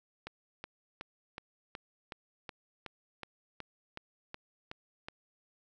click train, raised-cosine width 0.3 ms, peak -25 dBFS, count 14, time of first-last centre 0.27-5.085 s, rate 2.7 Hz, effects none

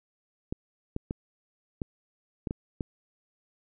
clicks, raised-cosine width 3 ms, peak -18 dBFS, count 7, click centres 0.525 / 0.964 / 1.109 / 1.818 / 2.472 / 2.509 / 2.808 s, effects none

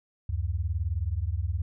sine beating tone pair, 73.42 / 92.42 Hz, D2 / F#2, 0 / -1 cents, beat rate 19 Hz, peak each -29 dBFS, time 0.29-1.62 s, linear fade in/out 5 ms, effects none

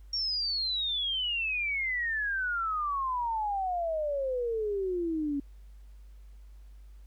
sine exponential sweep, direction down, 5588 to 277.2 Hz, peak -28 dBFS, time 0.13-5.4 s, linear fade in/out 5 ms, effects added 50 Hz sine -47 dBFS peak until 7.06 s + pink hiss -70 dBFS RMS until 7.06 s

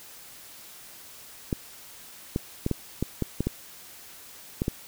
clicks, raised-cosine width 3 ms, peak -12 dBFS, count 10, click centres 1.528 / 2.361 / 2.664 / 2.713 / 3.026 / 3.223 / 3.406 / 3.47 / 4.619 / 4.681 s, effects white hiss -47 dBFS RMS until 4.87 s

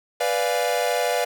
45% pulse chord, B diminished seventh, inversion none, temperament equal, 493.9 / 587.3 / 698.5 / 830.6 Hz, B4 / D5 / F5 / Ab5, 0 / 0 / 0 / 0 cents, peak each -25 / -26 / -25 / -31 dBFS, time 0.2-1.25 s, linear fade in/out 10 ms, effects none

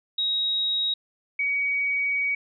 sine tone pair in turn, 3798 / 2258 Hz, A#7 / C#7, +32 / +31 cents, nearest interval major sixth, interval 901 cents, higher first, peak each -22 dBFS, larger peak neither, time 0.18-0.94 / 1.39-2.35 s, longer second, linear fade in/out 5 ms, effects none

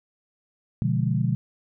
sine chord, B diminished seventh, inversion none, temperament equal, 123.47 / 146.83 / 174.61 / 207.7 Hz, B2 / D3 / F3 / Ab3, 0 / 0 / 0 / 0 cents, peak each -24 / -26 / -27 / -29 dBFS, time 0.82-1.35 s, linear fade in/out 0 ms, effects none

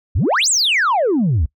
sine exponential two-way sweep, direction up then down, 65.41 to 8372 to 65.41 Hz, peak -11 dBFS, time 0.15-1.46 s, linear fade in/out 10 ms, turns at 0.49 s, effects noise-tail reverb RT60 0.1 s tail -23 dB re dry + tanh soft clip ceiling -11 dBFS

